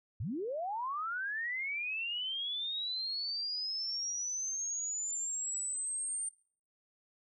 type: linear sweep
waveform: sine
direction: up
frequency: 78.8 to 8870 Hz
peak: -34 dBFS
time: 0.2-6.29 s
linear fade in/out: 5 ms
effects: noise-tail reverb RT60 0.5 s tail -23 dB re dry